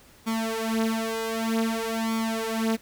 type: tone with flanger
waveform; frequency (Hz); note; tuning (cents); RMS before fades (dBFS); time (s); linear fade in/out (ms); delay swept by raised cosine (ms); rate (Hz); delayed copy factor
sawtooth; 224.6; A3; +36; -27; 0.26-2.77; 20; 0.88 to 6.48; 0.53; +0.9
effects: pink hiss -54 dBFS RMS until 2.81 s